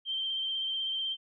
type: tone with vibrato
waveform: sine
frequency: 3136 Hz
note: G7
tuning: in tune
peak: -30 dBFS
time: 0.05-1.17 s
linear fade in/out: 50 ms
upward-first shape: triangle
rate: 16 Hz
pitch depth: 30 cents each way
effects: none